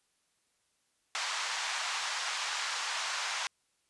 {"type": "band-pass noise", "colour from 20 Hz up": "pink", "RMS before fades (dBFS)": -35, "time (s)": [1.15, 3.47], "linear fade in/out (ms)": 0, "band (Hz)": [890, 7100], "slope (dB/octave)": 24, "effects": ["white hiss -75 dBFS RMS until 3.89 s", "resampled to 24000 Hz"]}